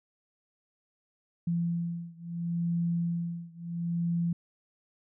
sine beating tone pair, 170 / 170.73 Hz, F3 / F3, -46 / -39 cents, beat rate 0.73 Hz, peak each -31 / -32 dBFS, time 1.47-4.33 s, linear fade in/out 5 ms, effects none

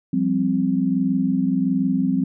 sine chord, F suspended second, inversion none, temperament equal, 174.61 / 196 / 261.6 Hz, F3 / G3 / C4, 0 / 0 / 0 cents, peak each -24 / -22 / -20 dBFS, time 0.13-2.24 s, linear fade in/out 5 ms, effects none

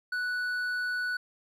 sine tone with hard clipping, 1480 Hz, F#6, in tune, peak -30 dBFS, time 0.12-1.17 s, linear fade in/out 5 ms, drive 5 dB, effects none

